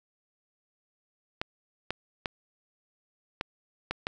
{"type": "clicks", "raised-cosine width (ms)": 0.3, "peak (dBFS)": -14, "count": 6, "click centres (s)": [1.415, 1.906, 2.258, 3.411, 3.91, 4.069], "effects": []}